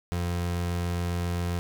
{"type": "tone", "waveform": "30% pulse", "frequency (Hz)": 87.31, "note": "F2", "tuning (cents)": 0, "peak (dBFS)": -24, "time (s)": [0.12, 1.59], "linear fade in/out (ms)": 0, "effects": []}